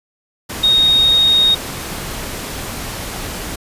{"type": "tone in noise", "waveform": "sine", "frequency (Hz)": 3729, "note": "A#7", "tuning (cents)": 0, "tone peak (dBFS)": -9, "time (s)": [0.63, 1.55], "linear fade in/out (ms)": 10, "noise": "pink", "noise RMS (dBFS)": -26, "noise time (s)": [0.49, 3.56], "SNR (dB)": 14, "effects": ["resampled to 32000 Hz"]}